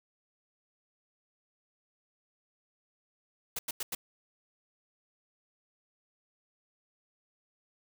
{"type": "noise bursts", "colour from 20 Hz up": "white", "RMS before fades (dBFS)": -35, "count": 4, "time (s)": [3.56, 3.95], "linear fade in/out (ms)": 5, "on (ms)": 30, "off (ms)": 90, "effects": []}